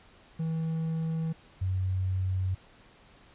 triangle / sine tone pair in turn, 161.7 / 93.52 Hz, E3 / F#2, -33 / +19 cents, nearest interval major sixth, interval 948 cents, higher first, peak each -26 dBFS, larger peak neither, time 0.39-1.33 / 1.61-2.55 s, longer neither, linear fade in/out 10 ms, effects pink hiss -57 dBFS RMS until 3.34 s + resampled to 8000 Hz

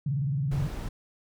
sine tone with vibrato, 138.59 Hz, C#3, in tune, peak -25 dBFS, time 0.06-0.67 s, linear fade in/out 5 ms, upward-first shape square, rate 19 Hz, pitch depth 140 cents each way
brown noise, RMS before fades -34 dBFS, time 0.51-0.89 s, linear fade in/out 10 ms
effects none

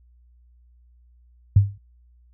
sine tone with exponential decay, 100 Hz, G2, 35 cents sharp, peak -7 dBFS, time 1.56-1.78 s, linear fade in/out 5 ms, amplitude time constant 47 ms, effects added 60 Hz sine -52 dBFS peak until 2.33 s

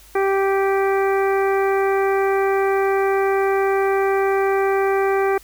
harmonic tone, 390.6 Hz, G4, 6 cents flat, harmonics 1 / 2 / 3 / 4 / 5 / 6, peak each -17 / -23 / -27 / -29 / -31 / -33 dBFS, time 0.15-5.38 s, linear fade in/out 5 ms, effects added 50 Hz sine -48 dBFS peak until 5.43 s + white hiss -48 dBFS RMS until 5.43 s

